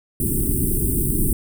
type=band-stop noise; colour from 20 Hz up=pink; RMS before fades=-20 dBFS; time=0.2-1.33 s; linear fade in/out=2 ms; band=400 to 8400 Hz; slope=96 dB/octave; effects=none